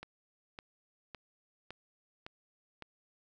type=click train; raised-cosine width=0.3 ms; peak=-28 dBFS; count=6; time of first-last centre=0.03-2.823 s; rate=1.79 Hz; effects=none